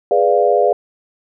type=chord; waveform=sine; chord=G# diminished seventh; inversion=none; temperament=equal; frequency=415.3 / 493.9 / 587.3 / 698.5 Hz; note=G#4 / B4 / D5 / F5; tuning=0 / 0 / 0 / 0 cents; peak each=-16 dBFS; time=0.11-0.73 s; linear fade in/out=2 ms; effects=none